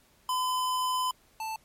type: tone pair in turn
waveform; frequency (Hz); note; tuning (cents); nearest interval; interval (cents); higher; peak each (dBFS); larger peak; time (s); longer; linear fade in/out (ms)
square; 1014 / 882; B5 / A5; +45 / +4; major second; 241; first; -27 / -33; first; 0.29-1.11 / 1.4-1.56; first; 2
effects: pink hiss -63 dBFS RMS until 1.64 s + MP3 64 kbps